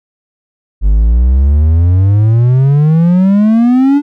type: exponential sweep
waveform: triangle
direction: up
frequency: 48.44 to 293.7 Hz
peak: -3 dBFS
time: 0.81-4.02 s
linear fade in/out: 50 ms
effects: none